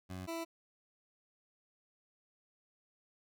20% pulse tone pair in turn, 92.5 / 331.4 Hz, F#2 / E4, 0 / +9 cents, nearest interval octave + minor seventh, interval 2209 cents, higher second, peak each -37 / -33 dBFS, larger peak second, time 0.09-0.27 / 0.27-0.45 s, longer neither, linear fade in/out 20 ms, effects none

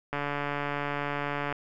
click train, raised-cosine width 0.5 ms, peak -16 dBFS, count 202, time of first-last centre 0.13-1.526 s, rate 144 Hz, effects none

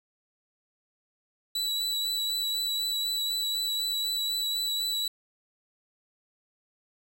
40% pulse tone with vibrato, 3941 Hz, B7, 4 cents flat, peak -26 dBFS, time 1.55-5.08 s, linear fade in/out 5 ms, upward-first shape triangle, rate 4 Hz, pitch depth 20 cents each way, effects none

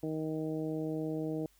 harmonic tone, 156.9 Hz, D#3, 15 cents sharp, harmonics 1 / 2 / 3 / 4 / 5, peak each -39 / -35 / -39 / -44 / -53 dBFS, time 0.03-1.46 s, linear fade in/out 2 ms, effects added 50 Hz sine -68 dBFS peak until 1.59 s + white hiss -68 dBFS RMS until 1.59 s

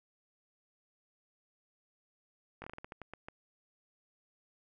slowing click train, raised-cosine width 0.5 ms, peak -29 dBFS, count 11, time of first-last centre 2.62-3.285 s, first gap 20 ms, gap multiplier 1.25, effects none

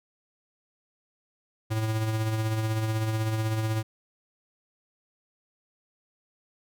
square tone with tremolo, 110 Hz, A2, in tune, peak -24 dBFS, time 1.7-3.83 s, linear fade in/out 20 ms, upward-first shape triangle, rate 16 Hz, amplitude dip 45%, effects none

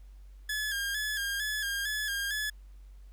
sawtooth tone with vibrato, 1661.2 Hz, G#6, in tune, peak -27 dBFS, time 0.49-2.5 s, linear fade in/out 5 ms, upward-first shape square, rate 2.2 Hz, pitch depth 52 cents each way, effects added 48 Hz sine -47 dBFS peak until 3.12 s + pink hiss -70 dBFS RMS until 3.12 s

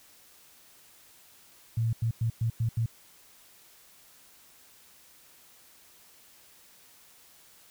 sine tone bursts at uneven times, 114.1 Hz, A#2, 37 cents flat, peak -24 dBFS, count 6, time 1.77-1.93 / 2.02-2.11 / 2.21-2.3 / 2.41-2.5 / 2.6-2.69 / 2.77-2.86 s, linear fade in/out 5 ms, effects white hiss -57 dBFS RMS until 7.7 s

